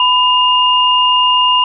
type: tone pair together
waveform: sine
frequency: 1000 / 2828 Hz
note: B5 / F7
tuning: +21 / +21 cents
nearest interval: octave + tritone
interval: 1800 cents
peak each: -11 dBFS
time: 0-1.64 s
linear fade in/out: 2 ms
effects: none